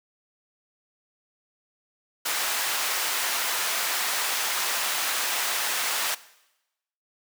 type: high-pass noise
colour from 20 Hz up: pink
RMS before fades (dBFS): -27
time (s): 2.25-6.15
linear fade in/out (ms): 10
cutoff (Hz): 1000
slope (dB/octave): 12
effects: noise-tail reverb RT60 0.9 s tail -18 dB re dry

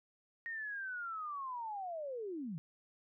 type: linear sweep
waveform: sine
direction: down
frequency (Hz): 1869 to 146.83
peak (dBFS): -39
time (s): 0.46-2.58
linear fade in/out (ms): 0
effects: none

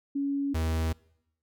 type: tone pair in turn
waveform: sine / 45% pulse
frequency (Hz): 280 / 80.32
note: C#4 / E2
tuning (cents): +18 / -44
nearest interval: octave + minor seventh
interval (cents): 2162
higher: first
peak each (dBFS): -26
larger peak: neither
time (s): 0.15-0.54 / 0.54-0.93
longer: neither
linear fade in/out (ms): 10
effects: noise-tail reverb RT60 0.8 s tail -24 dB re dry

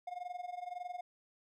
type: tone with amplitude modulation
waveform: triangle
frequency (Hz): 716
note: F5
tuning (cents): +43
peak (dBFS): -35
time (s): 0.07-1.01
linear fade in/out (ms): 5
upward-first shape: sine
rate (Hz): 21.8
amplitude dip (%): 85
effects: none

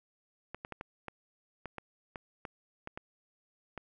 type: clicks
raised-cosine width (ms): 0.5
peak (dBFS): -25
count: 12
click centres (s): 0.546 / 0.649 / 0.723 / 0.811 / 1.083 / 1.657 / 1.783 / 2.158 / 2.452 / 2.874 / 2.975 / 3.777
effects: none

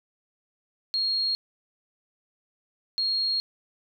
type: tone bursts at uneven times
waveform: sine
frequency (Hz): 4267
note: C8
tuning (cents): +33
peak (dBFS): -23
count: 2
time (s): 0.94-1.35 / 2.98-3.4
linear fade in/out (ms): 0
effects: none

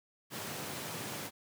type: high-pass noise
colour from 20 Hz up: pink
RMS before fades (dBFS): -41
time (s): 0.3-1.31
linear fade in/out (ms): 50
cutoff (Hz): 100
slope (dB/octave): 48
effects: none

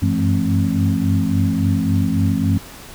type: tone cluster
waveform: sine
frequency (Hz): 94.8 / 98.4 / 168.8 / 216.7 / 267.6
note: F#2 / G2 / E3 / A3 / C4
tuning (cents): +43 / +7 / +41 / -26 / +39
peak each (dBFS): -21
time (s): 0.02-2.58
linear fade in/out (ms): 5
effects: pink hiss -38 dBFS RMS until 2.94 s

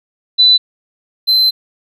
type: tone pair in turn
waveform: sine / triangle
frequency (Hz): 3994 / 4076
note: B7 / C8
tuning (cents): +19 / -46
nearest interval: unison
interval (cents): 35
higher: second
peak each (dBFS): -5 / -7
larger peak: first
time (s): 0.38-0.58 / 1.27-1.51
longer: second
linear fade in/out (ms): 20
effects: none

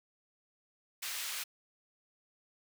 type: high-pass noise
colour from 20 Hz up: pink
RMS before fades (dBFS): -39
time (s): 1.02-1.44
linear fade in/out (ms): 10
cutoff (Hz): 1900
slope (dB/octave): 12
effects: none

